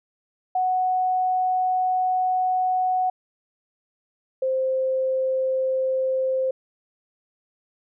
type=tone pair in turn; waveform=sine; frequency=740 / 523.3 Hz; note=F#5 / C5; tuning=0 / 0 cents; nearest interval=tritone; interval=600 cents; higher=first; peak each=-19 / -20 dBFS; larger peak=first; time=0.55-3.1 / 4.42-6.51 s; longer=first; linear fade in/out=5 ms; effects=none